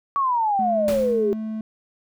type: exponential sweep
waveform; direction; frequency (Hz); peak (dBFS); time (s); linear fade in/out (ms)
sine; down; 1143 to 392; -18; 0.16-1.33; 0
type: tone with pitch glide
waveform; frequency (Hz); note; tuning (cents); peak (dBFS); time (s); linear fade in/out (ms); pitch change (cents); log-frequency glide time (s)
triangle; 214.8 to 218.6; A3 to A3; -41 to -11; -24; 0.59-1.61; 2; +30; 0.89-1.4
type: noise with exponential decay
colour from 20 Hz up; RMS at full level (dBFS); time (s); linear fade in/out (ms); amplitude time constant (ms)
pink; -29; 0.88-1.34; 1; 100
effects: none